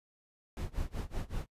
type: noise with tremolo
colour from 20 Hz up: brown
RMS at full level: -34 dBFS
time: 0.57-1.46 s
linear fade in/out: 0 ms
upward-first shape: sine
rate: 5.3 Hz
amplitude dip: 95%
effects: noise-tail reverb RT60 0.1 s tail -26 dB re dry + resampled to 32000 Hz